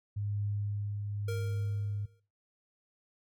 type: tone with tremolo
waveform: sine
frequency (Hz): 102.6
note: G#2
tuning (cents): -21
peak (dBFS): -30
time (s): 0.16-2.06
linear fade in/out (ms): 10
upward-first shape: triangle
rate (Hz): 0.86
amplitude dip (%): 40
type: tone with exponential decay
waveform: square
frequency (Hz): 466.2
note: A#4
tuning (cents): 0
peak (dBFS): -36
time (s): 1.28-2.2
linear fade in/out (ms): 5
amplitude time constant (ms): 200
effects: noise-tail reverb RT60 0.4 s tail -22 dB re dry